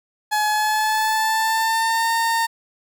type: tone with pitch glide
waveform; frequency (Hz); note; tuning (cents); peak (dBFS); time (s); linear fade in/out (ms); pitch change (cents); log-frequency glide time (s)
30% pulse; 848 to 914.1; G#5 to A#5; +36 to -34; -15; 0.31-2.47; 20; +130; 0.47-2.11
effects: none